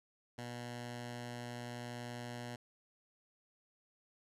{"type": "tone with notch filter", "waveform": "10% pulse", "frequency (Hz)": 120.8, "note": "B2", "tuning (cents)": -38, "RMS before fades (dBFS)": -45, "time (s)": [0.38, 2.56], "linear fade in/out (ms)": 5, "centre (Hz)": 410, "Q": 1.9, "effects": ["low-pass 10000 Hz 12 dB/octave"]}